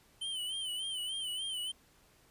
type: tone with vibrato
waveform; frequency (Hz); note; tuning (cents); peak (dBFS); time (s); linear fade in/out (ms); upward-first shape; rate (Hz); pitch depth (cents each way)
square; 3064; G7; -40; -36; 0.21-1.72; 10; sine; 3.4; 79
effects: pink hiss -65 dBFS RMS until 2.3 s + resampled to 32000 Hz